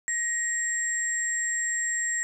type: tone pair together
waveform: sine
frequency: 1887 / 7548 Hz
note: A#6 / A#8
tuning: +21 / +21 cents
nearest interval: 2 octaves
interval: 2400 cents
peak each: -28 dBFS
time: 0.08-2.23 s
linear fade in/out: 0 ms
effects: none